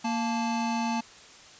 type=tone pair together; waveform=square; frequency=232 / 876 Hz; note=A#3 / A5; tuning=-8 / -8 cents; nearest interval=octave + major seventh; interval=2300 cents; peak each=-29 / -31 dBFS; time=0.04-1.01 s; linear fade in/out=10 ms; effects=white hiss -50 dBFS RMS until 1.59 s + resampled to 16000 Hz